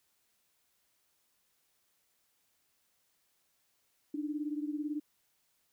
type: beating tone pair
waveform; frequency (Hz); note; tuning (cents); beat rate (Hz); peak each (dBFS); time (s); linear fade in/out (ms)
sine; 293.7 / 311.7; D4 / D#4; 0 / +3; 18; -35 / -39; 4.14-5; 5
effects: white hiss -75 dBFS RMS until 5.72 s